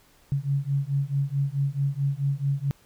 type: beating tone pair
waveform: sine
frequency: 137.3 / 141.9 Hz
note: C#3 / C#3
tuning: -16 / +41 cents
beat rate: 4.6 Hz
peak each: -26 dBFS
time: 0.32-2.71 s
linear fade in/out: 0 ms
effects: pink hiss -59 dBFS RMS until 2.85 s